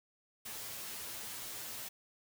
white noise with comb filter, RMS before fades -44 dBFS, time 0.45-1.89 s, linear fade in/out 10 ms, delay 9.2 ms, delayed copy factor +0.75, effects none

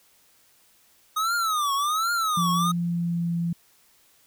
square tone with vibrato, 1244.5 Hz, D#6, in tune, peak -23 dBFS, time 1.16-2.72 s, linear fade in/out 10 ms, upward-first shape triangle, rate 1.3 Hz, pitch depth 230 cents each way
sine tone with pitch glide, 173.3 to 169.93 Hz, F3 to F3, -13 to -47 cents, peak -23 dBFS, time 2.37-3.53 s, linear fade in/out 5 ms, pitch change -34 cents, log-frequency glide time 2.56-3.35 s
effects white hiss -60 dBFS RMS until 4.26 s

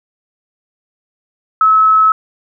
sine tone, 1294 Hz, E6, 32 cents flat, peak -6 dBFS, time 1.61-2.12 s, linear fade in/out 2 ms, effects none

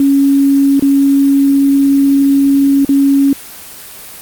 sine tone with dropouts, 277.2 Hz, C#4, in tune, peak -6 dBFS, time 0-3.33 s, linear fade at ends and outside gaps 2 ms, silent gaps 0.796-0.823 / 2.849-2.891 s, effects white hiss -31 dBFS RMS until 4.21 s + Opus 24 kbps

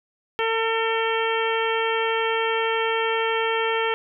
harmonic tone, 450.9 Hz, A4, 42 cents sharp, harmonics 1 / 2 / 3 / 4 / 5 / 6 / 7, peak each -24 / -27 / -29 / -30 / -31 / -32 / -32 dBFS, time 0.39-3.94 s, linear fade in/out 0 ms, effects none

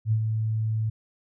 sine tone with ADSR envelope, 110 Hz, A2, in tune, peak -18 dBFS, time 0.05-0.9 s, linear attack 67 ms, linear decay 76 ms, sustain -5 dB, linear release 9 ms, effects none

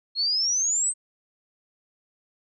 sine exponential sweep, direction up, 4228 to 8372 Hz, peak -21 dBFS, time 0.15-0.94 s, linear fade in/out 50 ms, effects none

